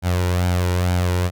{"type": "tone with flanger", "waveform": "sawtooth", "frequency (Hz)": 89.5, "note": "F2", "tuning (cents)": 43, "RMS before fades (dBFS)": -19, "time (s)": [0.02, 1.31], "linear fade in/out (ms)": 50, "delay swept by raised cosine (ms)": [1.3, 2.14], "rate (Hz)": 2.2, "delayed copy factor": 0.5, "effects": []}